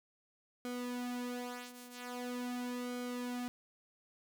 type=tone with flanger; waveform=sawtooth; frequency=246.1 Hz; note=B3; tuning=6 cents flat; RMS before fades=-41 dBFS; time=0.65-3.48 s; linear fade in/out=0 ms; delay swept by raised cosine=1.1 to 4.1 ms; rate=0.43 Hz; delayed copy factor=-0.7; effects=none